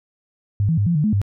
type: tone with pitch steps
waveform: sine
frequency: 101.7 / 162.7 / 102.2 / 171.5 / 149.8 / 213.3 / 99.9 Hz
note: G#2 / E3 / G#2 / F3 / D3 / G#3 / G2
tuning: -36 / -22 / -27 / -31 / +35 / +46 / +33 cents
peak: -15 dBFS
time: 0.6-1.216 s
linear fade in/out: 0 ms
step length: 88 ms
effects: none